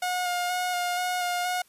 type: tone with vibrato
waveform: sawtooth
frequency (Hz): 718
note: F5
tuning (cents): +48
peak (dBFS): -22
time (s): 0.02-1.62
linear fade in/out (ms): 5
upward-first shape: square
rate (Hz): 2.1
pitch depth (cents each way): 16
effects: white hiss -61 dBFS RMS until 1.68 s + resampled to 32000 Hz